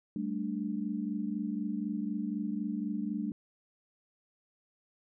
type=chord; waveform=sine; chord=G suspended second; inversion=none; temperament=equal; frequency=196 / 220 / 293.7 Hz; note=G3 / A3 / D4; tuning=0 / 0 / 0 cents; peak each=-36 / -35 / -37 dBFS; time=0.16-3.32 s; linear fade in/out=2 ms; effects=none